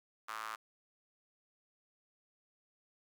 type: tone with high-pass filter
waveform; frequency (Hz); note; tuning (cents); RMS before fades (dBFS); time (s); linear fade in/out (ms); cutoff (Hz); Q
sawtooth; 110; A2; 0; -43; 0.28-0.56; 10; 1200; 4.4
effects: none